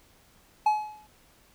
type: tone with exponential decay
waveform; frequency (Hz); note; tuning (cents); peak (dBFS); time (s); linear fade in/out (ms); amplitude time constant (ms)
triangle; 850; G#5; +40; -15; 0.66-1.07; 5; 89
effects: pink hiss -60 dBFS RMS until 1.54 s